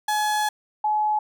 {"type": "tone pair in turn", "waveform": ["35% pulse", "sine"], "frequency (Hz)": [847, 850.1], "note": ["G#5", "G#5"], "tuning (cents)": [34, 40], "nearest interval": "unison", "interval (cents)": 6, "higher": "second", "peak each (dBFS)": -19, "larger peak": "neither", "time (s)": [[0.08, 0.49], [0.84, 1.19]], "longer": "first", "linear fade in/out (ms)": 5, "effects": []}